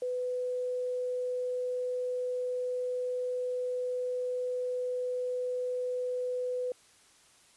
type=tone; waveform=sine; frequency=499.6 Hz; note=B4; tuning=20 cents sharp; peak=-30 dBFS; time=0.02-6.72 s; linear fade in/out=2 ms; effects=white hiss -61 dBFS RMS until 7.56 s + resampled to 24000 Hz

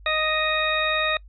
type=harmonic tone; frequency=622.3 Hz; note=D#5; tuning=in tune; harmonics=1 / 2 / 3 / 4 / 6; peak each=-27 / -27 / -27 / -27 / -27 dBFS; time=0.06-1.17 s; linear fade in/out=2 ms; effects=noise-tail reverb RT60 0.1 s tail -26 dB re dry + added 50 Hz sine -43 dBFS peak until 1.28 s

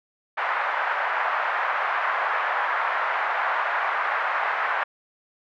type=band-pass noise; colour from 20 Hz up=white; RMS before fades=-25 dBFS; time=0.37-4.84 s; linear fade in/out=10 ms; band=700 to 1700 Hz; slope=24 dB/octave; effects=none

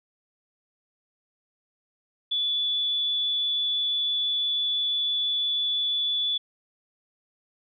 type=tone; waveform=sine; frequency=3451 Hz; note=A7; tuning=34 cents flat; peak=-23 dBFS; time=2.31-6.38 s; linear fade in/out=10 ms; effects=none

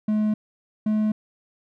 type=tone pair in turn; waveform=triangle; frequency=213.4 / 214.4 Hz; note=G#3 / A3; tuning=+47 / -45 cents; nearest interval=unison; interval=8 cents; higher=second; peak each=-17 / -17 dBFS; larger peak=neither; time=0.08-0.34 / 0.86-1.12 s; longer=neither; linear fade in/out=5 ms; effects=none

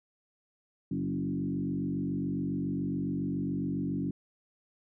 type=tone with frequency modulation; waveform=sine; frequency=226 Hz; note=A3; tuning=47 cents sharp; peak=-29 dBFS; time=0.91-4.11 s; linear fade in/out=5 ms; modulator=47.2 Hz; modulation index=1.9; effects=none

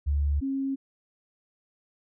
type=tone pair in turn; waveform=sine; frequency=72 / 270.9 Hz; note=D2 / C#4; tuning=-34 / -40 cents; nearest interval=octave + major seventh; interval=2294 cents; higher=second; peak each=-22 / -26 dBFS; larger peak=first; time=0.06-0.41 / 0.41-0.76 s; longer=neither; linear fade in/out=20 ms; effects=none

